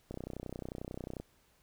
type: click train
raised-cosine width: 2 ms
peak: -27 dBFS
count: 35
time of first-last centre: 0.11-1.2 s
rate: 31.2 Hz
effects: pink hiss -69 dBFS RMS until 1.62 s